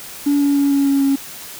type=tone with pitch steps; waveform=triangle; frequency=286 / 283.7 / 281.4 / 279.1 / 276.9 / 274.7 Hz; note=D4 / C#4 / C#4 / C#4 / C#4 / C#4; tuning=-46 / +40 / +26 / +12 / -2 / -16 cents; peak=-9 dBFS; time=0.26-1.16 s; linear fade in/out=10 ms; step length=150 ms; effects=tanh soft clip ceiling -9 dBFS + white hiss -34 dBFS RMS until 1.59 s